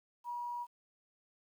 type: tone with quantisation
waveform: sine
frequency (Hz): 962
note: B5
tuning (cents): -46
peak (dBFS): -37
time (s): 0.24-0.67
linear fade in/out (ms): 50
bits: 11
effects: none